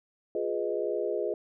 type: chord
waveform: sine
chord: F half-diminished seventh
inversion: none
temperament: equal with one note detuned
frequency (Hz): 353.7 / 415.3 / 493.9 / 622.3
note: F4 / Ab4 / Cb5 / Eb5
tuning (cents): +22 / 0 / 0 / 0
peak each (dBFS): -34 / -31 / -34 / -34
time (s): 0.35-1.34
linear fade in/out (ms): 2
effects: none